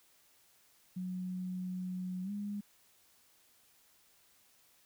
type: tone with pitch glide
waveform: sine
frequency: 183.3 to 204.6 Hz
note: F#3 to G#3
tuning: -16 to -26 cents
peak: -36 dBFS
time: 0.96-2.61 s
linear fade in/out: 10 ms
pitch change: +190 cents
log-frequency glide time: 2.23-2.31 s
effects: white hiss -67 dBFS RMS until 4.85 s